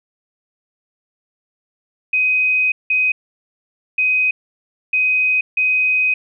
sine tone bursts at uneven times, 2513 Hz, D#7, 17 cents sharp, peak -13 dBFS, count 5, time 2.13-2.72 / 2.9-3.12 / 3.98-4.31 / 4.93-5.41 / 5.57-6.14 s, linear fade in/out 5 ms, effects none

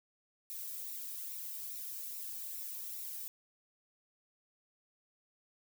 violet noise with flanger, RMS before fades -43 dBFS, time 0.5-3.28 s, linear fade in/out 0 ms, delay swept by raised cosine 0.62 to 1.49 ms, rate 2.4 Hz, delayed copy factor -0.5, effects none

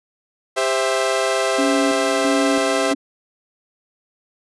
sawtooth chord, C major, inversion second, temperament equal with one note detuned, 398.2 / 523.3 / 659.3 Hz, G4 / C5 / E5, +27 / 0 / 0 cents, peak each -19 / -18 / -17 dBFS, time 0.56-2.94 s, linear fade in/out 20 ms
sine tone with tremolo, 278 Hz, C#4, 5 cents sharp, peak -18 dBFS, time 1.58-2.95 s, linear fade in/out 10 ms, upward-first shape square, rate 1.5 Hz, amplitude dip 55%
effects resampled to 24000 Hz

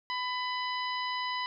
harmonic tone, 999 Hz, B5, 20 cents sharp, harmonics 1 / 2 / 3 / 4 / 5, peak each -33 / -37 / -40 / -43 / -42 dBFS, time 0.1-1.46 s, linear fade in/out 0 ms, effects none

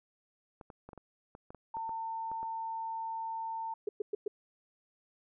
clicks, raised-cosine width 1 ms, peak -34 dBFS, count 12, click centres 0.612 / 0.702 / 0.89 / 0.932 / 0.977 / 1.351 / 1.505 / 1.547 / 1.769 / 1.893 / 2.316 / 2.43 s
sine tone, 900 Hz, A5, 39 cents sharp, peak -35 dBFS, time 1.74-3.74 s, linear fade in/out 5 ms
sine tone bursts, 415.3 Hz, G#4, in tune, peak -30 dBFS, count 4, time 3.87-4.28 s, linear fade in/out 5 ms, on 20 ms, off 110 ms
effects none

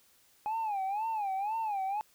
sine tone with vibrato, 830.6 Hz, G#5, in tune, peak -28 dBFS, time 0.46-2.01 s, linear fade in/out 0 ms, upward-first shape sine, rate 2 Hz, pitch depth 150 cents each way, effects tanh soft clip ceiling -29 dBFS + white hiss -65 dBFS RMS until 2.14 s

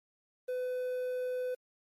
triangle tone with quantisation, 503 Hz, B4, 32 cents sharp, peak -30 dBFS, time 0.48-1.55 s, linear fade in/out 10 ms, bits 10, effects MP3 64 kbps

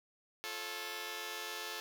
5% pulse chord, F augmented, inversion none, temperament just, 349.2 / 436.5 / 545.7 Hz, F4 / A4 / C#5, 0 / -14 / -27 cents, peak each -36 / -31 / -36 dBFS, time 0.44-1.8 s, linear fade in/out 0 ms, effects none

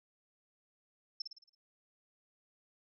sine tone with echo, 5320 Hz, E8, 15 cents sharp, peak -34 dBFS, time 1.2-1.22 s, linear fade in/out 5 ms, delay 55 ms, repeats 6, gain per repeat -6 dB, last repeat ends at 1.55 s, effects none

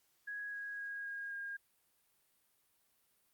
sine tone with pitch steps, 1661.2 / 1650.7 / 1640.2 / 1629.8 / 1619.5 Hz, G#6 / G#6 / G#6 / G#6 / G#6, 0 / -11 / -22 / -33 / -44 cents, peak -40 dBFS, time 0.27-1.57 s, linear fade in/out 10 ms, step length 260 ms, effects white hiss -75 dBFS RMS until 3.33 s + Opus 48 kbps

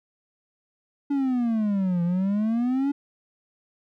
triangle exponential two-way sweep, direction down then up, 287.5 to 170 to 287.5 Hz, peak -19 dBFS, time 1.1-2.92 s, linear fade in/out 10 ms, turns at 2.03 s, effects none

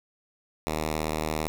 5% pulse tone, 77.78 Hz, D#2, in tune, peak -16 dBFS, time 0.67-1.48 s, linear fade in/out 0 ms, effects none

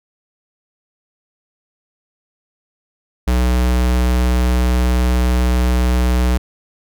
square tone, 61.74 Hz, B1, in tune, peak -13 dBFS, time 3.27-6.38 s, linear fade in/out 10 ms, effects none

